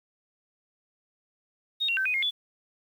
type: tone with pitch steps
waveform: sine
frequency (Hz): 3724 / 2745 / 1546 / 2493 / 2137 / 3445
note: A#7 / F7 / G6 / D#7 / C7 / A7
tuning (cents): -2 / -31 / -24 / +3 / +36 / -37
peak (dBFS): -24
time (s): 1.8-2.31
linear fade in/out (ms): 20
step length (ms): 85
effects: 9-bit